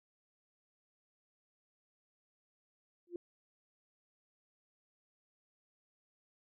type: tone with exponential growth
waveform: sine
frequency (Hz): 349.2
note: F4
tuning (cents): 0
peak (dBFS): -34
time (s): 3.07-3.16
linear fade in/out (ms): 2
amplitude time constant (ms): 19
effects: none